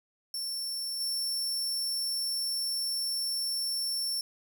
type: tone with level steps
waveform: sawtooth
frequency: 5420 Hz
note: E8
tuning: 47 cents sharp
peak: -30 / -27 dBFS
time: 0.34-4.21 s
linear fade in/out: 2 ms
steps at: 1 s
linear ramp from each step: 5 ms
effects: none